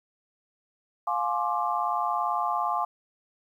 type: chord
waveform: sine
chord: D half-diminished seventh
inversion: first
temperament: just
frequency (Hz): 704.8 / 845.8 / 1057.2 / 1174.7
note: F5 / Ab5 / C6 / D6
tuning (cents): +16 / +31 / +18 / 0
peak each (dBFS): -30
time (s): 1.07-2.85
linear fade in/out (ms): 5
effects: 10-bit